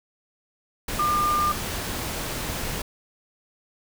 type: tone in noise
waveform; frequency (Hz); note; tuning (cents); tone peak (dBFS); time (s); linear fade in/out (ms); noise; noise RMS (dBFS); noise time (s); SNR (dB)
sine; 1200; D6; +37; -20; 0.99-1.52; 5; pink; -30; 0.88-2.82; +7
effects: none